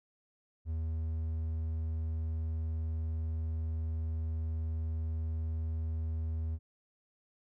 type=tone; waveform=triangle; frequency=80.1 Hz; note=E2; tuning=49 cents flat; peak=-30 dBFS; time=0.65-6.59 s; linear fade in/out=50 ms; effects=none